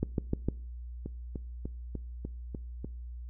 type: two click trains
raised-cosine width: 3 ms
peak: -24 / -15 dBFS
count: 7 / 4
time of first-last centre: 1.06-2.846 / 0.03-0.486 s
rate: 3.36 / 6.58 Hz
effects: noise-tail reverb RT60 0.5 s tail -23 dB re dry + added 60 Hz sine -39 dBFS peak until 3.29 s